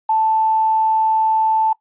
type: tone with quantisation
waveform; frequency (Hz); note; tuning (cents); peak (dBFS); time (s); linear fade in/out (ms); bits
sine; 880; A5; 0; -13; 0.09-1.73; 5; 7
effects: noise-tail reverb RT60 0.1 s tail -20 dB re dry + resampled to 8000 Hz